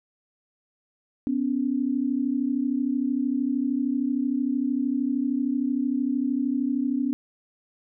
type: tone pair together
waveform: sine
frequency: 249.8 / 282.9 Hz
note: B3 / C#4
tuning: +20 / +35 cents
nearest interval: major second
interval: 215 cents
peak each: -25 dBFS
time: 1.27-7.13 s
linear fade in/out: 0 ms
effects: none